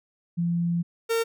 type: tone pair in turn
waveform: sine / 45% pulse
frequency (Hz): 171.2 / 457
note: F3 / A#4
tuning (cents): -34 / -34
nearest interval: octave + perfect fourth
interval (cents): 1700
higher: second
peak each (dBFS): -22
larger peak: neither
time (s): 0.37-0.83 / 1.09-1.24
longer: first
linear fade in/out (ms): 20
effects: none